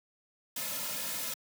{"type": "noise with comb filter", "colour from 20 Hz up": "white", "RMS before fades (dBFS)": -36, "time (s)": [0.56, 1.34], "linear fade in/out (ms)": 5, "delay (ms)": 2.6, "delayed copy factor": -0.9, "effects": ["high-pass 150 Hz 12 dB/octave"]}